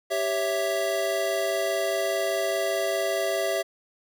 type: chord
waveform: square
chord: C# diminished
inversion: second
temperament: equal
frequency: 392 / 554.4 / 659.3 Hz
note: G4 / C#5 / E5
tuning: 0 / 0 / 0 cents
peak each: -31 / -31 / -27 dBFS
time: 0.1-3.63 s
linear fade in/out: 20 ms
effects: none